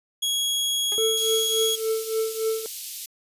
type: tone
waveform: sawtooth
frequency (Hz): 3322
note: G#7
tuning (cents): 0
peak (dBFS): -19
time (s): 0.22-1.76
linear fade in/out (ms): 10
type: tone with exponential decay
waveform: sawtooth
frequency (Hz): 415.3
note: G#4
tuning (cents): 0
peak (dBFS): -28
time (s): 0.92-1.02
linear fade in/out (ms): 1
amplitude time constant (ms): 20
type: tone with tremolo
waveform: triangle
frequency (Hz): 443.6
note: A4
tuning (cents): +14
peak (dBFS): -18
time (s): 0.98-2.66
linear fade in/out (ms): 0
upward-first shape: triangle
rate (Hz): 3.5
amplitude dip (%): 85
type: high-pass noise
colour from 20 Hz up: white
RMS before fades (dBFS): -34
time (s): 1.17-3.06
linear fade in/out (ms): 5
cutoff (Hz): 3000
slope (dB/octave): 24
effects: resampled to 32000 Hz